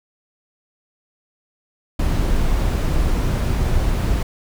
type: noise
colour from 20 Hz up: brown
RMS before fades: -18 dBFS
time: 1.99-4.23 s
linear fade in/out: 5 ms
effects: none